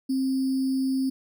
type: tone with sample-and-hold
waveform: sine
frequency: 264.6 Hz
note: C4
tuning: 20 cents sharp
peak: -22 dBFS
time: 0.09-1.1 s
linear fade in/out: 10 ms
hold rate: 4900 Hz
effects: none